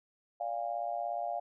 sine tone with amplitude modulation, 698.5 Hz, F5, in tune, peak -28 dBFS, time 0.4-1.4 s, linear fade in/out 10 ms, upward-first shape sine, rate 117 Hz, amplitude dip 100%, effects none

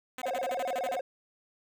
5% pulse tone bursts, 255.1 Hz, C4, 44 cents flat, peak -26 dBFS, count 10, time 0.18-0.955 s, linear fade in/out 2 ms, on 37 ms, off 45 ms
triangle tone with vibrato, 622.3 Hz, D#5, in tune, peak -28 dBFS, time 0.23-1.01 s, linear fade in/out 5 ms, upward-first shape square, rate 19 Hz, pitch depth 270 cents each way
effects none

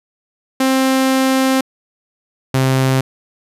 sawtooth tone pair in turn, 263.9 / 131.95 Hz, C4 / C3, +15 / +15 cents, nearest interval octave, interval 1200 cents, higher first, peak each -8 dBFS, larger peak neither, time 0.6-1.61 / 2.54-3.01 s, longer first, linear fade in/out 5 ms, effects resampled to 32000 Hz

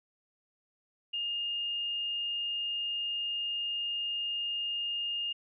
sine tone, 2830 Hz, F7, 22 cents sharp, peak -31 dBFS, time 1.13-5.33 s, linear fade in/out 10 ms, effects none

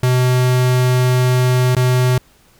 square tone with dropouts, 126.3 Hz, B2, 39 cents sharp, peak -12 dBFS, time 0.03-2.18 s, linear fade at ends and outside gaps 2 ms, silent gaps 1.75-1.766 s, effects pink hiss -52 dBFS RMS until 2.59 s

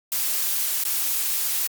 blue noise with dropouts, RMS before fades -24 dBFS, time 0.12-1.67 s, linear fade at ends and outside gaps 1 ms, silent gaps 0.837-0.851 s, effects Opus 48 kbps

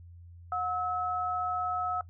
sine tone pair together, 725.7 / 1293 Hz, F#5 / E6, -34 / -34 cents, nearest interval minor seventh, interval 1000 cents, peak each -32 / -31 dBFS, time 0.52-2.01 s, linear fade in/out 2 ms, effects noise-tail reverb RT60 0.1 s tail -19 dB re dry + added 86 Hz sine -47 dBFS peak until 2.09 s

